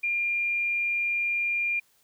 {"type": "tone", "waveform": "sine", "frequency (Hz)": 2400, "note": "D7", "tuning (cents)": 37, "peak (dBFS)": -24, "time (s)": [0.03, 1.8], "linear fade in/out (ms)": 10, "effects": ["white hiss -65 dBFS RMS until 2.03 s"]}